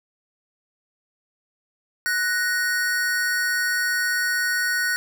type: tone pair together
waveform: square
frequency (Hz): 1480 / 1864.7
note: F#6 / A#6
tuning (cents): 0 / 0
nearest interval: major third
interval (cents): 400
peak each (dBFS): -23 / -26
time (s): 2.06-4.96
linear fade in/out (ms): 0
effects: none